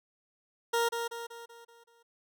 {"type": "tone with echo", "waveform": "20% pulse", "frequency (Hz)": 466.6, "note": "A#4", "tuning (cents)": 2, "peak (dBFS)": -21, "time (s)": [0.73, 0.89], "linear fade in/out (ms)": 10, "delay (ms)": 190, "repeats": 6, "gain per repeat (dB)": -6, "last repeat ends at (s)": 2.03, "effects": []}